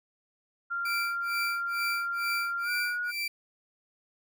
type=tone with pitch glide; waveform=sine; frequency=1389 to 1451.3 Hz; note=F6 to F#6; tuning=-10 to -34 cents; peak=-29 dBFS; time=0.7-3.12 s; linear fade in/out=20 ms; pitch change=+76 cents; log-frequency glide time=2.64-2.69 s
type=tone with tremolo; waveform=30% pulse; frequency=2342 Hz; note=D7; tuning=5 cents flat; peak=-27 dBFS; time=0.85-3.28 s; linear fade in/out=5 ms; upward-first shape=sine; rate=2.2 Hz; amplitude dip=100%
effects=none